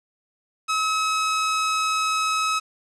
sawtooth tone, 1283 Hz, E6, 47 cents flat, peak -17 dBFS, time 0.68-2.6 s, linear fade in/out 20 ms, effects resampled to 22050 Hz + 8-bit

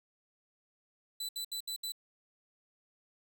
sawtooth tone bursts, 3988 Hz, B7, 16 cents sharp, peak -33 dBFS, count 5, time 1.2-1.921 s, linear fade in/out 5 ms, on 89 ms, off 69 ms, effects none

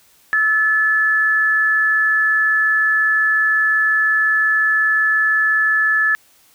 sine tone pair together, 1310 / 1727.2 Hz, E6 / A6, -11 / -33 cents, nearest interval perfect fourth, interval 478 cents, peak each -23 / -13 dBFS, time 0.33-6.15 s, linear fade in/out 0 ms, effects white hiss -53 dBFS RMS until 6.54 s

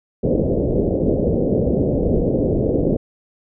white low-pass noise, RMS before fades -18 dBFS, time 0.23-2.97 s, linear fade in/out 10 ms, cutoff 550 Hz, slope 48 dB/octave, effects none

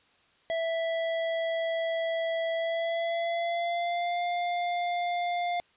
square tone with pitch glide, 659.3 to 702.6 Hz, E5 to F5, 0 to +10 cents, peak -28 dBFS, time 0.5-5.6 s, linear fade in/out 0 ms, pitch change +110 cents, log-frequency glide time 2.54-4.23 s, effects white hiss -64 dBFS RMS until 5.76 s + resampled to 8000 Hz

